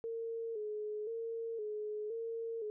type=tone with vibrato; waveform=sine; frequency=440 Hz; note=A4; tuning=in tune; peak=-37 dBFS; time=0.04-2.7 s; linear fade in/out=0 ms; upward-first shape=square; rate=0.97 Hz; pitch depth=66 cents each way; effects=none